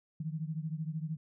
sine beating tone pair, 154.2 / 167.2 Hz, D#3 / E3, -15 / +25 cents, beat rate 13 Hz, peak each -36 / -39 dBFS, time 0.2-1.17 s, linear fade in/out 5 ms, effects none

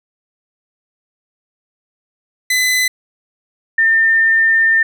sawtooth / sine tone pair in turn, 2013 / 1804.4 Hz, B6 / A6, +33 / +43 cents, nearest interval major second, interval 190 cents, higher first, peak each -9 / -9 dBFS, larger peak neither, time 2.5-2.88 / 3.78-4.83 s, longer second, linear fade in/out 5 ms, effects none

